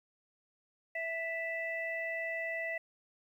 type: harmonic tone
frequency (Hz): 659.3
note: E5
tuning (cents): 0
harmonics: 1 / 3 / 4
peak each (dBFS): -39 / -36 / -46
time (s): 0.95-2.78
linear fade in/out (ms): 5
effects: 11-bit